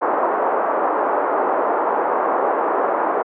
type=band-pass noise; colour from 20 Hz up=white; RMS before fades=-19 dBFS; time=0.01-3.23 s; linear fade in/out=20 ms; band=360 to 1100 Hz; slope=24 dB/octave; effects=low-pass 2000 Hz 12 dB/octave